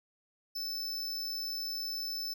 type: tone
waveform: square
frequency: 5274 Hz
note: E8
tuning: in tune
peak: -35 dBFS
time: 0.55-2.34 s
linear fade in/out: 10 ms
effects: none